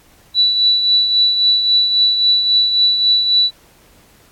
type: tone with tremolo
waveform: sine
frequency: 3951 Hz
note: B7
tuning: in tune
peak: -8 dBFS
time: 0.34-3.51 s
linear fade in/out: 50 ms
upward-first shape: triangle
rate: 3.7 Hz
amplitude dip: 55%
effects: pink hiss -50 dBFS RMS until 4.31 s + AAC 64 kbps